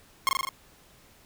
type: tone with echo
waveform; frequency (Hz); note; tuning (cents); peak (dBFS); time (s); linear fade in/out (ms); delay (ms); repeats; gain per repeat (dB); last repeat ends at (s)
sawtooth; 1075; C6; +47; -16; 0.27-0.29; 0; 40; 5; -2; 0.49
effects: pink hiss -57 dBFS RMS until 1.25 s